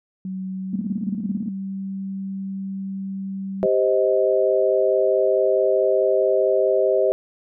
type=tone with pitch glide; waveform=sine; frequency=188.3 to 193.59 Hz; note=F#3 to G3; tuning=+31 to -21 cents; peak=-26 dBFS; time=0.25-3.66 s; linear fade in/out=2 ms; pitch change=+48 cents; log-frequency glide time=0.47-1.59 s
type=tone bursts; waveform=sine; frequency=218.7 Hz; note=A3; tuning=10 cents flat; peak=-21 dBFS; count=14; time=0.73-1.487 s; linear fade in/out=5 ms; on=29 ms; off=27 ms
type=chord; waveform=sine; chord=C minor; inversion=second; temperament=just; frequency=392.4 / 523.3 / 627.9 Hz; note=G4 / C5 / Eb5; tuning=+2 / 0 / +16 cents; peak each=-20 dBFS; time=3.63-7.12 s; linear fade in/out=0 ms
effects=none